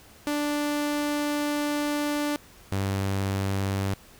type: tone pair in turn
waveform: sawtooth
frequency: 293.7 / 97.59 Hz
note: D4 / G2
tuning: 0 / -7 cents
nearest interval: octave + perfect fifth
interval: 1907 cents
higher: first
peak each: -21 dBFS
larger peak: neither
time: 0.27-2.36 / 2.72-3.94 s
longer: first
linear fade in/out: 0 ms
effects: pink hiss -52 dBFS RMS until 4.19 s